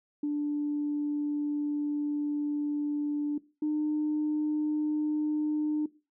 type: tone pair in turn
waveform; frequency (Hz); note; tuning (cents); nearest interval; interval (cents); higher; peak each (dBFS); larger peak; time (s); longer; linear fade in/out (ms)
sine; 293.7 / 302.7; D4 / D#4; 0 / -48; minor second; 52; second; -26 / -25; second; 0.23-3.38 / 3.62-5.86; first; 5
effects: noise-tail reverb RT60 0.3 s tail -19 dB re dry + tanh soft clip ceiling -22 dBFS